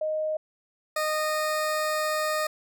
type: tone pair in turn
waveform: sine / 20% pulse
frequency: 621 / 616.4 Hz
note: D#5 / D#5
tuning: -3 / -16 cents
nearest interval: unison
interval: 13 cents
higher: first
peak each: -25 / -20 dBFS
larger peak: second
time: 0.01-0.37 / 0.96-2.47 s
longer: second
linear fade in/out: 5 ms
effects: none